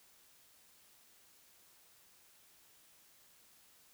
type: silence
effects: white hiss -65 dBFS RMS until 3.93 s